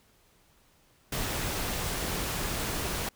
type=noise; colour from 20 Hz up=pink; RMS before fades=-32 dBFS; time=1.12-3.09 s; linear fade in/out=5 ms; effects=pink hiss -64 dBFS RMS until 3.15 s